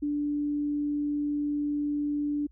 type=tone; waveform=sine; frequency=292.4 Hz; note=D4; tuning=7 cents flat; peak=-26 dBFS; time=0.02-2.47 s; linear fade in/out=10 ms; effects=added 56 Hz sine -53 dBFS peak until 2.51 s